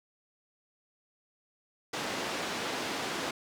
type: band-pass noise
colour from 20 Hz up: pink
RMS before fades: -35 dBFS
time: 1.93-3.31 s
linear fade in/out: 5 ms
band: 260 to 5500 Hz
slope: 12 dB/octave
effects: none